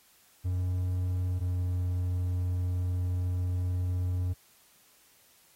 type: tone pair in turn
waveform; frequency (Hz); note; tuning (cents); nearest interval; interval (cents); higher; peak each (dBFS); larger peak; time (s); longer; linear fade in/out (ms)
triangle; 90.8 / 90.02; F#2 / F#2; -32 / -47; unison; 15; first; -25; neither; 0.44-1.4 / 1.4-4.34; second; 20
effects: white hiss -62 dBFS RMS until 5.55 s + AAC 48 kbps